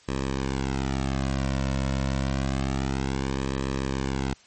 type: tone with flanger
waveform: sawtooth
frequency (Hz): 67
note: C2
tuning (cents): +42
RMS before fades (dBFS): -27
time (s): 0.08-4.34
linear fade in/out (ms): 5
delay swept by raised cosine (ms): 1.4 to 2.5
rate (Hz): 0.28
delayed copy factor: -1
effects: white hiss -55 dBFS RMS until 4.46 s + MP3 32 kbps